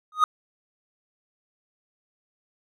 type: tone with exponential growth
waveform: triangle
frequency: 1244.5 Hz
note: D#6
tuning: in tune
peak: -9 dBFS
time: 0.12-0.24 s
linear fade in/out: 2 ms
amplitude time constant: 24 ms
effects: none